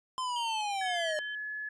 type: linear sweep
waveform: square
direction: down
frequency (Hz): 1040 to 600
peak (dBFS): -32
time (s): 0.18-1.19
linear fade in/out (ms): 0
type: tone with tremolo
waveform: sine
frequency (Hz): 3092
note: G7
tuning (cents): -24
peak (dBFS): -36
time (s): 0.36-1.35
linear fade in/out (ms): 2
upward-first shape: square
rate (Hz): 2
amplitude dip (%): 55
type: tone with pitch glide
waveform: sine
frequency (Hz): 1696 to 1707.8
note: G#6 to G#6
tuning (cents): +36 to +48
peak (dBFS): -35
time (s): 0.81-1.69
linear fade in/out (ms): 5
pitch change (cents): +12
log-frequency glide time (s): 1.11-1.55
effects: resampled to 22050 Hz